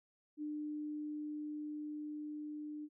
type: tone with level ramp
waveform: sine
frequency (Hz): 300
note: D4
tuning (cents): +37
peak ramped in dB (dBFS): -38 to -42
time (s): 0.37-2.89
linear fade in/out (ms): 50
effects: none